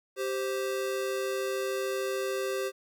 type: tone pair together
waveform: square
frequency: 390 / 523.3 Hz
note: G4 / C5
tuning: -9 / 0 cents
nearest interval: perfect fourth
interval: 509 cents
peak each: -32 / -34 dBFS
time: 0.16-2.72 s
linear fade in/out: 50 ms
effects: 11-bit